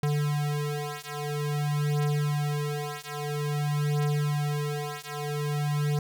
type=beating tone pair; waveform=square; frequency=146.83 / 147.33 Hz; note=D3 / D3; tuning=0 / +6 cents; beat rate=0.5 Hz; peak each=-30 dBFS; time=0.03-5.99 s; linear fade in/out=2 ms; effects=none